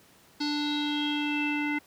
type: tone with low-pass filter sweep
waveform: square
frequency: 294.6 Hz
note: D4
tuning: 6 cents sharp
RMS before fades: -29 dBFS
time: 0.4-1.79 s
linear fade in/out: 10 ms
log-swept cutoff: 4600 to 2200 Hz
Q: 7.9
effects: pink hiss -58 dBFS RMS until 1.86 s + high-pass 100 Hz 12 dB/octave